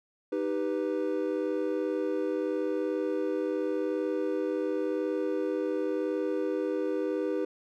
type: chord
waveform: triangle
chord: Eb augmented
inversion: none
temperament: equal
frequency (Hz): 311.1 / 392 / 493.9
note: Eb4 / G4 / B4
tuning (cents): 0 / 0 / 0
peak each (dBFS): -30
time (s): 0.32-7.45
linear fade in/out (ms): 5
effects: none